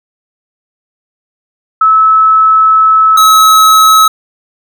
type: tone pair in turn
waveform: sine / square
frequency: 1300 / 1286.6 Hz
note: E6 / E6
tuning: -24 / -42 cents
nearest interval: unison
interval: 18 cents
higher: first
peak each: -3 dBFS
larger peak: neither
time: 1.81-3.17 / 3.17-4.08 s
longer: first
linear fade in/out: 5 ms
effects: none